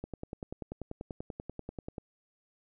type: click train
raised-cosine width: 2 ms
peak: -25 dBFS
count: 21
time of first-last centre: 0.04-1.982 s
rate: 10.3 Hz
effects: none